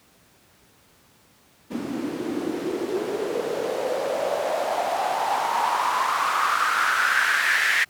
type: noise with band-pass filter sweep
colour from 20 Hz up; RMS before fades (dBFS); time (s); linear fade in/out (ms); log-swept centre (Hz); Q
white; -24; 1.7-7.85; 20; 250 to 1900; 5.9
effects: pink hiss -57 dBFS RMS until 7.89 s + high-pass 80 Hz 12 dB/octave

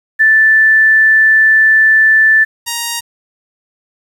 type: tone pair in turn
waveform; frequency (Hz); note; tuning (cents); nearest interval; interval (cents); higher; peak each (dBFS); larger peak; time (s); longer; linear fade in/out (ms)
sine / 5% pulse; 1760 / 937.7; A6 / A#5; 0 / +10; major seventh; 1090; first; -5; neither; 0.19-2.45 / 2.66-3.01; first; 20
effects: 7-bit

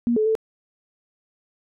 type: tone with pitch steps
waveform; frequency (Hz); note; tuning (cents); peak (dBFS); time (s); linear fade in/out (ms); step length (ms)
sine; 237 / 431.9 / 441.4; A#3 / A4 / A4; +29 / -32 / +5; -17; 0.07-0.352; 0; 94
effects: none

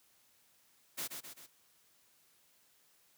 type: noise with echo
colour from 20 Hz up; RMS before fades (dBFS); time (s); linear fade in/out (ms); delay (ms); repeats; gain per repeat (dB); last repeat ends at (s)
white; -39; 0.97-1.08; 20; 130; 3; -5; 1.47
effects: white hiss -69 dBFS RMS until 3.17 s + high-pass 60 Hz 12 dB/octave

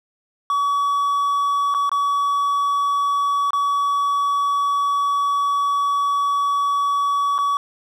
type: tone with dropouts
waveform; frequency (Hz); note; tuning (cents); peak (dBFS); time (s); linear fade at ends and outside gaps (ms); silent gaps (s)
triangle; 1135; C#6; +41; -15; 0.5-7.57; 1; 1.741-1.747 / 1.894-1.916 / 3.506-3.532 / 7.381-7.387
effects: none

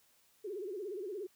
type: tone with vibrato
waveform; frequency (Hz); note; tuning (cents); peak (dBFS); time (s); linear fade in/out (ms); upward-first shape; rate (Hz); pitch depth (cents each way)
sine; 392; G4; 0; -38; 0.44-1.27; 10; sine; 17; 170
effects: white hiss -69 dBFS RMS until 1.35 s

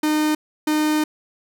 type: tone pair in turn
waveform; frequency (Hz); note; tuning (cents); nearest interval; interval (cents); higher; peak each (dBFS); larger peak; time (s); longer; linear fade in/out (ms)
45% pulse; 305.7 / 305.7; D#4 / D#4; -30 / -30; unison; 0; neither; -17; neither; 0.03-0.35 / 0.67-1.04; second; 5
effects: none

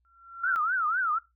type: tone with exponential growth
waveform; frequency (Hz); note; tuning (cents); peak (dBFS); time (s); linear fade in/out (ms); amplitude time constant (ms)
sine; 1364; F6; -41; -24; 0.05-0.56; 0; 110
type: tone with vibrato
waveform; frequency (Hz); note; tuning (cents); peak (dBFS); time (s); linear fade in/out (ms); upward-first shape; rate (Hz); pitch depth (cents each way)
sine; 1370; F6; -34; -24; 0.43-1.19; 10; triangle; 4; 250
effects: noise-tail reverb RT60 0.2 s tail -19 dB re dry + added 60 Hz sine -69 dBFS peak until 1.35 s

